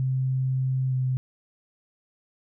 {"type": "tone with pitch glide", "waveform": "sine", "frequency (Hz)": [130.81, 129.08], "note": ["C3", "C3"], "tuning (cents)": [0, -23], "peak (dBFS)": -22, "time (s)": [0, 1.17], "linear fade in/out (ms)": 0, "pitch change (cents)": -23, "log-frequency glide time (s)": [0.89, 0.94], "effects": []}